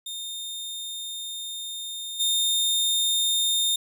sawtooth tone with level steps, 3645 Hz, A#7, 40 cents flat, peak -29 / -18 dBFS, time 0.06-3.76 s, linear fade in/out 5 ms, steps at 2.19 s, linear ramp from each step 20 ms, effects none

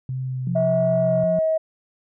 sine tone with vibrato, 129.2 Hz, C3, 21 cents flat, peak -24 dBFS, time 0.09-1.24 s, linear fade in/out 2 ms, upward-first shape sine, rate 2.1 Hz, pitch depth 13 cents each way
sine tone, 174.61 Hz, F3, in tune, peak -23 dBFS, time 0.47-1.39 s, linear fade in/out 2 ms
sine tone with pitch glide, 646 to 637.5 Hz, E5 to D#5, -35 to +42 cents, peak -17 dBFS, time 0.55-1.58 s, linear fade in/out 10 ms, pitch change -23 cents, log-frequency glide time 1.01-1.12 s
effects tanh soft clip ceiling -9 dBFS

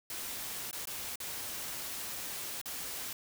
white noise with dropouts, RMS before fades -40 dBFS, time 0.1-3.13 s, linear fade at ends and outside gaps 2 ms, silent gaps 0.712-0.729 / 0.855-0.872 / 1.157-1.202 / 2.615-2.657 s, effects none

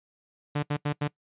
sawtooth tone bursts at uneven times, 146.83 Hz, D3, in tune, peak -21 dBFS, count 4, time 0.55-0.63 / 0.7-0.77 / 0.85-0.93 / 1.01-1.08 s, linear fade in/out 10 ms, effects noise-tail reverb RT60 0.1 s tail -22 dB re dry + resampled to 8000 Hz

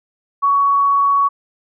sine tone, 1121 Hz, C#6, 19 cents sharp, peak -11 dBFS, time 0.42-1.29 s, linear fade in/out 20 ms, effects none

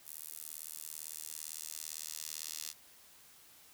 10% pulse tone with high-pass filter sweep, 77.78 Hz, D#2, in tune, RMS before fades -45 dBFS, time 0.04-2.74 s, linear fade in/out 50 ms, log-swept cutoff 11000 to 5300 Hz, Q 1.1, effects white hiss -60 dBFS RMS until 3.73 s

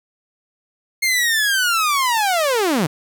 sawtooth linear sweep, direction down, 2142 to 136.7 Hz, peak -12 dBFS, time 1.02-2.87 s, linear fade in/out 10 ms, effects none

